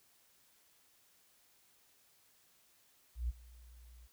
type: tone with ADSR envelope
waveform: sine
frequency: 59.8 Hz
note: A#1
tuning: 45 cents sharp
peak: -31 dBFS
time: 3.15-4.08 s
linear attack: 140 ms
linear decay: 25 ms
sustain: -23 dB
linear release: 28 ms
effects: white hiss -69 dBFS RMS until 4.12 s